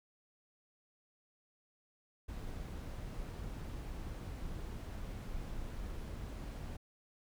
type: noise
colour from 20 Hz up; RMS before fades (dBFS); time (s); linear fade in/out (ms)
brown; -43; 2.28-6.77; 10
effects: none